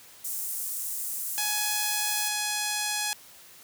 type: high-pass noise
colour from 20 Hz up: pink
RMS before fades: -33 dBFS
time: 0.24-2.29 s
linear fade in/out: 10 ms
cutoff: 7900 Hz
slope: 24 dB/octave
type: tone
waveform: 5% pulse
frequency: 839 Hz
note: G#5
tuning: 17 cents sharp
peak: -15 dBFS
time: 1.38-3.13 s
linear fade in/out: 0 ms
effects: white hiss -51 dBFS RMS until 3.63 s + high-pass 60 Hz 12 dB/octave